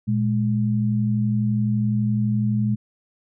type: tone pair together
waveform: sine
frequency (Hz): 117.6 / 209.5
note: A#2 / G#3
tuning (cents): +16 / +15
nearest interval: minor seventh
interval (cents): 999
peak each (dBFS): -21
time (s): 0.07-2.76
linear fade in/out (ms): 20
effects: none